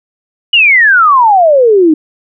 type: exponential sweep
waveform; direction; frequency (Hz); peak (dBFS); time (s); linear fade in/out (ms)
sine; down; 2960 to 298.6; -3; 0.53-1.94; 5
effects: none